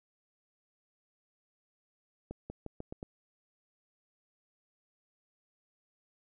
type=accelerating click train; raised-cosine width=2 ms; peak=-27 dBFS; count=6; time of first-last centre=2.31-3.029 s; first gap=190 ms; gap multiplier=0.86; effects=none